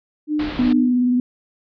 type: tone with tremolo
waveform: sine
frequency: 301.6 Hz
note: D4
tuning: 46 cents sharp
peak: -17 dBFS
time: 0.27-0.95 s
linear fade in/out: 50 ms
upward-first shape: sine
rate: 2.6 Hz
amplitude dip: 90%
type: low-pass noise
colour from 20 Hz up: pink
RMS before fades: -30 dBFS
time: 0.39-0.73 s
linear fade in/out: 5 ms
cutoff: 4400 Hz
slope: 48 dB/octave
type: tone with vibrato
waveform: sine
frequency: 247.5 Hz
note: B3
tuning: 4 cents sharp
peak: -14 dBFS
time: 0.59-1.2 s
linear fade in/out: 2 ms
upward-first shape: triangle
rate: 19 Hz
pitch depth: 31 cents each way
effects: none